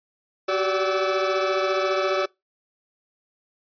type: tone cluster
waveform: 40% pulse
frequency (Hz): 375.3 / 389.9 / 578 / 1305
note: F#4 / G4 / D5 / E6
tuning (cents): +25 / -9 / -28 / -18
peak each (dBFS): -25 / -30 / -23 / -27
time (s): 0.48-2.26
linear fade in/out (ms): 10
effects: noise-tail reverb RT60 0.2 s tail -23 dB re dry + resampled to 11025 Hz